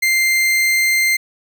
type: tone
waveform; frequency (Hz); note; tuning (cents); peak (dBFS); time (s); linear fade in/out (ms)
40% pulse; 2093; C7; 0; -12; 0.02-1.17; 10
effects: none